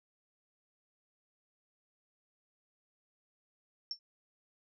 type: tone with exponential decay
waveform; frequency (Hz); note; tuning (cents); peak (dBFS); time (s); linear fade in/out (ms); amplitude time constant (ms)
sine; 5430; F8; -50; -31; 3.91-3.99; 1; 17
effects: none